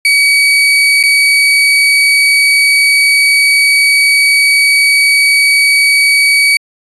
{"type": "tone with dropouts", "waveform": "35% pulse", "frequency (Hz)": 2268, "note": "C#7", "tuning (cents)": 39, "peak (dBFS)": -4, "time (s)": [0.05, 6.57], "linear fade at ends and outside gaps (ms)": 2, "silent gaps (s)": [1.029, 1.036], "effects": ["resampled to 24000 Hz"]}